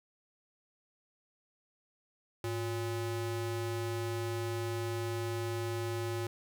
square ring-modulated tone, 230 Hz, A#3, 23 cents flat, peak -31 dBFS, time 2.44-6.27 s, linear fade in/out 2 ms, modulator 125 Hz, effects 11-bit

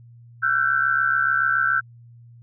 sine tone cluster, 1353 / 1495 / 1562 Hz, E6 / F#6 / G6, +45 / +17 / -7 cents, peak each -22 dBFS, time 0.42-1.81 s, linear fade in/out 20 ms, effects added 118 Hz sine -44 dBFS peak until 2.42 s

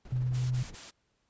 brown noise with tremolo, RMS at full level -44 dBFS, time 0.05-0.75 s, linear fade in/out 2 ms, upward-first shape sine, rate 19 Hz, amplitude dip 50%
sine tone, 125.7 Hz, B2, 31 cents sharp, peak -27 dBFS, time 0.12-0.63 s, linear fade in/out 5 ms
white noise bursts, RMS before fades -45 dBFS, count 3, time 0.33-0.912 s, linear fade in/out 20 ms, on 180 ms, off 21 ms
effects pink hiss -75 dBFS RMS until 1.29 s + resampled to 16000 Hz

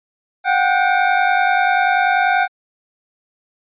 25% pulse tone pair together, 727.7 / 778 Hz, F#5 / G5, -29 / -13 cents, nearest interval minor second, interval 116 cents, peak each -12 dBFS, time 0.44-2.48 s, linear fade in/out 50 ms, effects resampled to 8000 Hz

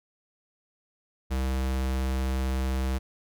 square tone, 65.41 Hz, C2, in tune, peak -26 dBFS, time 1.3-2.99 s, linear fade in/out 20 ms, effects none

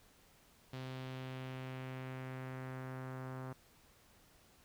sawtooth tone with low-pass filter sweep, 130 Hz, C3, 11 cents flat, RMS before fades -45 dBFS, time 0.73-3.53 s, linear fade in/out 5 ms, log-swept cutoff 4000 to 1300 Hz, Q 1.6, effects pink hiss -66 dBFS RMS until 4.64 s

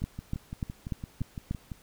two click trains, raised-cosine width 5 ms, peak -18 / -24 dBFS, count 6 / 11, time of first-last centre 0.04-1.511 / 0.02-1.718 s, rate 3.4 / 5.89 Hz, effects pink hiss -58 dBFS RMS until 1.82 s

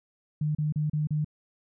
sine tone bursts, 151.4 Hz, D#3, 47 cents flat, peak -24 dBFS, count 5, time 0.41-1.246 s, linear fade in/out 5 ms, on 140 ms, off 34 ms, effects none

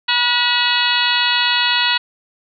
harmonic tone with a mistuned harmonic, 483.8 Hz, B4, 36 cents flat, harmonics 2 / 3 / 4 / 5 / 6 / 7 / 8 / 9, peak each -22 / -22 / -22 / -22 / -22 / -22 / -22 / -22 dBFS, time 0.08-1.98 s, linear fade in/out 10 ms, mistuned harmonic 5, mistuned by +96 cents, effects none

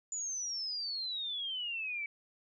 sine exponential sweep, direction down, 7040 to 2271 Hz, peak -35 dBFS, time 0.12-2.06 s, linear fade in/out 2 ms, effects none

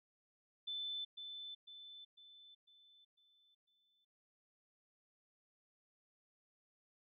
sine tone with echo, 3520 Hz, A7, in tune, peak -40 dBFS, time 0.67-1.05 s, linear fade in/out 10 ms, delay 500 ms, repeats 6, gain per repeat -6 dB, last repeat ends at 4.05 s, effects none

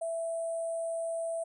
sine tone with sample-and-hold, 663 Hz, E5, 10 cents sharp, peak -31 dBFS, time 0.01-1.44 s, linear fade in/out 10 ms, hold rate 8820 Hz, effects resampled to 32000 Hz

